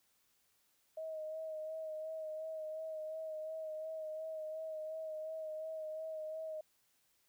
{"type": "tone with vibrato", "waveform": "sine", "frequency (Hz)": 630, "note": "D#5", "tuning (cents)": 21, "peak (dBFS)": -40, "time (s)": [0.97, 6.61], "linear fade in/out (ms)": 5, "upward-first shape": "sine", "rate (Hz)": 2.8, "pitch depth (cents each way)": 28, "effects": ["white hiss -75 dBFS RMS until 7.28 s"]}